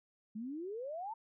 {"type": "exponential sweep", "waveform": "sine", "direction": "up", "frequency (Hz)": [206.3, 922], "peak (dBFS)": -39, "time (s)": [0.35, 1.14], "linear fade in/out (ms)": 10, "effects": []}